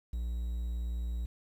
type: tone with quantisation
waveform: triangle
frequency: 59.1 Hz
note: A#1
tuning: 24 cents sharp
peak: -30 dBFS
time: 0.13-1.26 s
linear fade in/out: 5 ms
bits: 10
effects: none

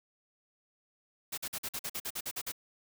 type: noise bursts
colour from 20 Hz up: white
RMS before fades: -37 dBFS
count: 12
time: 1.32-2.521 s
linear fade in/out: 10 ms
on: 57 ms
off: 47 ms
effects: none

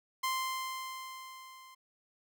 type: tone with level ramp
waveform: sawtooth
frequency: 1044 Hz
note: C6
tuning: 4 cents flat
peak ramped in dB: -26 to -49 dBFS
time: 0.23-1.75 s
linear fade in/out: 10 ms
effects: none

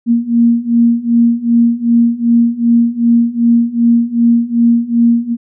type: beating tone pair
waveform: sine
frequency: 233.1 / 235.7 Hz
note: A#3 / A#3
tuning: 0 / +19 cents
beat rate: 2.6 Hz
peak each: -12 / -10 dBFS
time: 0.06-5.37 s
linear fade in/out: 50 ms
effects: none

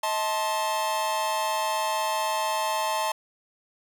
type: chord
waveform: 45% pulse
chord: A diminished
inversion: second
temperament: just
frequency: 633.6 / 880 / 1056 Hz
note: Eb5 / A5 / C6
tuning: +31 / 0 / +16 cents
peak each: -31 / -27 / -31 dBFS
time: 0.03-3.12 s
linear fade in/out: 5 ms
effects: none

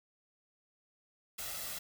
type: noise with comb filter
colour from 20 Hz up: white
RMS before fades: -41 dBFS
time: 1.38-1.79 s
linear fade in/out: 10 ms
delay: 1.5 ms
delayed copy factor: +0.55
effects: none

